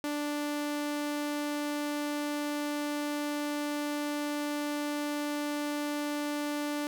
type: tone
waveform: sawtooth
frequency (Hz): 293.7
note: D4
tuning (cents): 0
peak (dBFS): -27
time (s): 0.04-6.87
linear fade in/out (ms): 0
effects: none